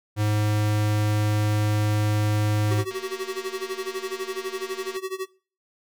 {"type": "tone", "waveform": "square", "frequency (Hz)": 105.6, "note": "G#2", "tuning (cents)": 29, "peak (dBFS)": -21, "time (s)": [0.16, 2.85], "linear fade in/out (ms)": 50}
{"type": "tone with tremolo", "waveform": "square", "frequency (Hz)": 378.6, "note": "F#4", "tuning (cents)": 40, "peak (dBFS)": -26, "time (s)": [2.7, 5.27], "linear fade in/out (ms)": 20, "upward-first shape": "sine", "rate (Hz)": 12, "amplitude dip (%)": 90}
{"type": "click train", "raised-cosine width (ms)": 0.2, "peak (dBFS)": -23, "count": 478, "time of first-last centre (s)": [2.91, 4.966], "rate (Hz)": 232}
{"effects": ["noise-tail reverb RT60 0.4 s tail -21 dB re dry"]}